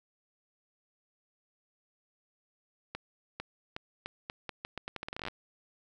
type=accelerating click train; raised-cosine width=0.3 ms; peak=-21 dBFS; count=21; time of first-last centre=2.95-5.283 s; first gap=450 ms; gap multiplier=0.81; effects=none